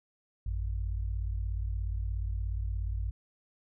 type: tone pair together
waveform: sine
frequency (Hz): 54.3 / 91.2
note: A1 / F#2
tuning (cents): -22 / -24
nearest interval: major sixth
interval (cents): 898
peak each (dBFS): -31 / -36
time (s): 0.46-3.11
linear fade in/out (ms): 5
effects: none